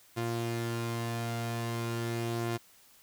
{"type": "tone pair together", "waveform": "sawtooth", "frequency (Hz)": [116.54, 349.2], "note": ["A#2", "F4"], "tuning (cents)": [0, 0], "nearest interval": "octave + perfect fifth", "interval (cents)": 1900, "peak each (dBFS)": [-29, -33], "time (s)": [0.16, 2.58], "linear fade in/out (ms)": 20, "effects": ["white hiss -60 dBFS RMS until 3.02 s"]}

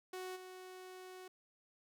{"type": "tone with level steps", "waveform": "sawtooth", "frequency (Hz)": 370, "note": "F#4", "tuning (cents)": 0, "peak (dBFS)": [-39, -46], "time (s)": [0.13, 1.28], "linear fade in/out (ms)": 5, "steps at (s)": 0.35, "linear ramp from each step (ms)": 20, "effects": []}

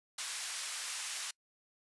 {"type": "band-pass noise", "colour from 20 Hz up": "white", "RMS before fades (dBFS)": -40, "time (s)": [0.18, 1.31], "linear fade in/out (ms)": 5, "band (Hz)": [1200, 10000], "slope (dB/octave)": 12, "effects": ["noise-tail reverb RT60 0.1 s tail -26 dB re dry", "resampled to 24000 Hz"]}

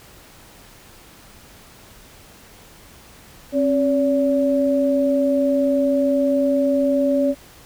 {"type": "tone pair together", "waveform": "sine", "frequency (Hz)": [269.2, 570.4], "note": ["C4", "C#5"], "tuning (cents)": [49, 49], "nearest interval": "octave + minor second", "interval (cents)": 1300, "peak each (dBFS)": -18, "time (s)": [3.52, 7.35], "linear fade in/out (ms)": 50, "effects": ["pink hiss -46 dBFS RMS until 7.65 s"]}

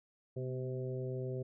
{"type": "harmonic tone with a mistuned harmonic", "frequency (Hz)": 128.7, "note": "C3", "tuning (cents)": -28, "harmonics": [1, 2, 3, 4, 5], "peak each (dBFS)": [-38, -49, -41, -45, -52], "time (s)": [0.36, 1.43], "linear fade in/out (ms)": 10, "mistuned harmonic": 2, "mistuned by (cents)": -55, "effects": []}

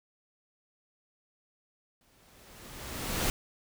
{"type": "noise with exponential growth", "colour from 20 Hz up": "pink", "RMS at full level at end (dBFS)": -28, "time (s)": [2.01, 3.3], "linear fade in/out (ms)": 1, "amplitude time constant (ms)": 280, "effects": []}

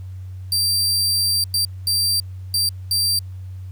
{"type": "tone bursts at uneven times", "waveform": "sawtooth", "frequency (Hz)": 4699, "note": "D8", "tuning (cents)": 0, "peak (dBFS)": -14, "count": 5, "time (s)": [[0.52, 1.44], [1.54, 1.65], [1.87, 2.2], [2.54, 2.69], [2.91, 3.19]], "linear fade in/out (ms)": 2, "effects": ["added 93 Hz sine -30 dBFS peak until 3.71 s", "pink hiss -58 dBFS RMS until 3.71 s"]}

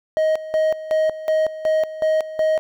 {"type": "tone with tremolo", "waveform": "triangle", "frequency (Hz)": 628, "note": "D#5", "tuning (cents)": 16, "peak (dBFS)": -13, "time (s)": [0.17, 2.59], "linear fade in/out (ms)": 0, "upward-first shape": "square", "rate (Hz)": 2.7, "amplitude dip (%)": 80, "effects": []}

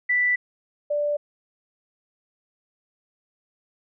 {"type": "tone pair in turn", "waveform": "sine", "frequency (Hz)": [1975.5, 587.3], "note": ["B6", "D5"], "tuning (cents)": [0, 0], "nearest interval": "octave + major sixth", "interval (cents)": 2100, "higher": "first", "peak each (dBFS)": [-18, -21], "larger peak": "first", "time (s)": [[0.09, 0.36], [0.9, 1.17]], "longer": "neither", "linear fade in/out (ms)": 10, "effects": []}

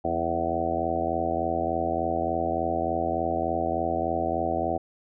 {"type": "harmonic tone with a mistuned harmonic", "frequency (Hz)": 83.4, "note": "E2", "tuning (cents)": 21, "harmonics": [1, 2, 3, 4, 5, 6, 7, 8, 9], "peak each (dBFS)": [-36, -39, -35, -32, -37, -35, -33, -30, -29], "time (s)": [0.04, 4.78], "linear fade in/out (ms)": 10, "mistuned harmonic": 2, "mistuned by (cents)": 48, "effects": []}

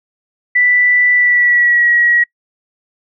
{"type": "tone with pitch glide", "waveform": "sine", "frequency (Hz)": [1975.5, 1910.4], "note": ["B6", "A#6"], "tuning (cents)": [0, 42], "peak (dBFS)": -8, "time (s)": [0.55, 2.24], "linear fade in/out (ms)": 10, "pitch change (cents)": -58, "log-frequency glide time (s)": [1.14, 1.89], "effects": ["noise-tail reverb RT60 0.1 s tail -26 dB re dry"]}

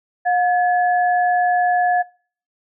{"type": "tone pair together", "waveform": "sine", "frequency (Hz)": [718.1, 1708], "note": ["F5", "G#6"], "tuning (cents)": [48, 48], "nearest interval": "octave + minor third", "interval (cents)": 1500, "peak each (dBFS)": [-15, -22], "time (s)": [0.25, 2.03], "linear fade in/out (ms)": 20, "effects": ["noise-tail reverb RT60 0.5 s tail -26 dB re dry"]}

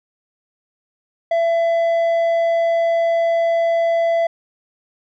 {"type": "tone with low-pass filter", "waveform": "square", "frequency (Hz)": 670, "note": "E5", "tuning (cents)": 28, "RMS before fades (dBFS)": -17, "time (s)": [1.31, 4.27], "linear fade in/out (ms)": 5, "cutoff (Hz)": 1500, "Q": 0.57, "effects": []}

